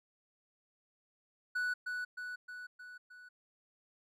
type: tone with echo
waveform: triangle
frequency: 1480 Hz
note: F#6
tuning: in tune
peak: -30 dBFS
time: 1.55-1.74 s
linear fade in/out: 10 ms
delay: 310 ms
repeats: 5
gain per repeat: -4 dB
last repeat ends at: 3.29 s
effects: none